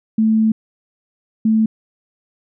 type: tone bursts at uneven times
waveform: sine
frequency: 220 Hz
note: A3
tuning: in tune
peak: -11 dBFS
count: 2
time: 0.18-0.52 / 1.45-1.66 s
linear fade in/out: 5 ms
effects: none